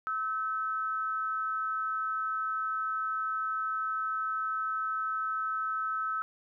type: tone pair together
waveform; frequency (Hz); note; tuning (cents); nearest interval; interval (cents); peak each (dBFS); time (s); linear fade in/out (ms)
sine; 1300 / 1512.8; E6 / F#6; -24 / +38; minor third; 262; -30 / -38; 0.07-6.22; 0
effects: none